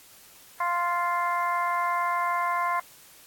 harmonic tone, 348.6 Hz, F4, 3 cents flat, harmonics 2 / 3 / 4 / 5 / 6, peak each -31 / -25 / -35 / -37 / -35 dBFS, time 0.6-2.8 s, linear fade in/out 5 ms, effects white hiss -52 dBFS RMS until 3.26 s + AAC 64 kbps

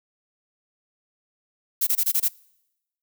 violet noise bursts, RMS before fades -21 dBFS, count 6, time 1.81-2.285 s, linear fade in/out 10 ms, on 60 ms, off 23 ms, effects noise-tail reverb RT60 0.9 s tail -25 dB re dry

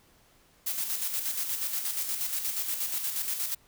blue noise with tremolo, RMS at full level -30 dBFS, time 0.66-3.55 s, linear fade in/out 10 ms, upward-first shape square, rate 8.4 Hz, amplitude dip 45%, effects pink hiss -62 dBFS RMS until 3.67 s

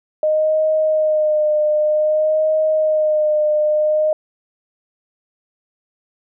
sine tone with vibrato, 615 Hz, D#5, 20 cents flat, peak -13 dBFS, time 0.23-4.13 s, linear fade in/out 2 ms, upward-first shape sine, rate 0.53 Hz, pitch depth 28 cents each way, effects none

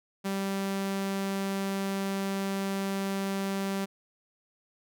sawtooth tone, 195.4 Hz, G3, 5 cents flat, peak -25 dBFS, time 0.24-3.86 s, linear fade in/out 20 ms, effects none

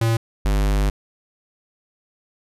square tone pair in turn, 114 / 50.21 Hz, A#2 / G1, -38 / +42 cents, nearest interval octave + major second, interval 1420 cents, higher first, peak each -17 dBFS, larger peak neither, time 0.01-0.17 / 0.45-0.9 s, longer second, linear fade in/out 5 ms, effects resampled to 32000 Hz

